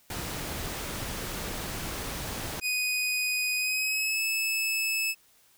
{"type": "noise", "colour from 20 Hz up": "pink", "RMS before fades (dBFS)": -35, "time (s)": [0.1, 2.6], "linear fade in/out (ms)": 2}
{"type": "tone with pitch glide", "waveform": "sawtooth", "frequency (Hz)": [2489, 2610], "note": ["D#7", "E7"], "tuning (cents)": [0, -18], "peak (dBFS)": -23, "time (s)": [2.61, 5.15], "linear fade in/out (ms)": 50, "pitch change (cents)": 82, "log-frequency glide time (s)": [3.56, 4.23]}
{"effects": ["white hiss -62 dBFS RMS until 5.57 s"]}